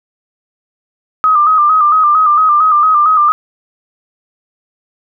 sine tone with vibrato, 1228 Hz, D#6, 23 cents flat, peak -6 dBFS, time 1.24-3.32 s, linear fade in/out 0 ms, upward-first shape square, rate 4.4 Hz, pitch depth 53 cents each way, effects none

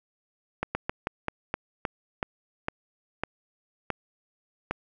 slowing click train, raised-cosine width 0.5 ms, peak -12 dBFS, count 12, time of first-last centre 0.63-4.71 s, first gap 120 ms, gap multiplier 1.21, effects none

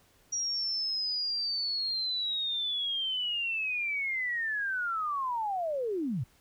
sine linear sweep, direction down, 5720 to 103.83 Hz, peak -29 dBFS, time 0.32-6.24 s, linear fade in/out 10 ms, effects pink hiss -64 dBFS RMS until 6.4 s

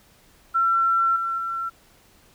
sine tone with level steps, 1352 Hz, E6, 43 cents sharp, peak -17 / -23 / -25 dBFS, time 0.54-1.7 s, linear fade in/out 20 ms, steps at 1.16 / 1.38 s, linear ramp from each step 2 ms, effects pink hiss -56 dBFS RMS until 2.34 s

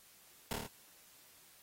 pink noise with echo, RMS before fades -37 dBFS, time 0.51-0.53 s, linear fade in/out 0 ms, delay 27 ms, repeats 5, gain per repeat -2 dB, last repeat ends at 0.665 s, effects white hiss -62 dBFS RMS until 1.62 s + AAC 48 kbps

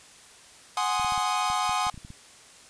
45% pulse chord, Ab dominant seventh, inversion third, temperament equal, 740 / 830.6 / 1046.5 / 1244.5 Hz, Gb5 / Ab5 / C6 / Eb6, 0 / 0 / 0 / 0 cents, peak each -30 dBFS, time 0.77-1.9 s, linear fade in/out 2 ms
clicks, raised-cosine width 5 ms, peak -30 dBFS, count 11, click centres 0.997 / 1.047 / 1.122 / 1.178 / 1.501 / 1.694 / 1.868 / 1.943 / 1.977 / 2.049 / 2.104 s
effects white hiss -51 dBFS RMS until 2.69 s + resampled to 22050 Hz

